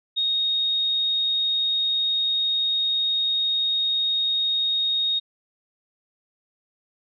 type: tone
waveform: sine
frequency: 3729 Hz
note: A#7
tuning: in tune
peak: -20 dBFS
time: 0.16-5.2 s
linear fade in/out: 20 ms
effects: none